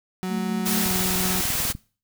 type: tone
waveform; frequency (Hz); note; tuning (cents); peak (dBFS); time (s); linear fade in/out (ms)
35% pulse; 185.3; F#3; +3; -24; 0.23-1.41; 0
type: tone with tremolo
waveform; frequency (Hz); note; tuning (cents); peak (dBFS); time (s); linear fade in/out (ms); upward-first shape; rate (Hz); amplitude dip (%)
sine; 220; A3; 0; -25; 0.28-0.91; 50; square; 4.7; 30
type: noise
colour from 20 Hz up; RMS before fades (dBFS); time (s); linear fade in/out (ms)
white; -25; 0.65-1.73; 20
type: click train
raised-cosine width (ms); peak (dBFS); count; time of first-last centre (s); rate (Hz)
5; -21; 19; 0.86-1.751; 20.2
effects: noise-tail reverb RT60 0.4 s tail -24 dB re dry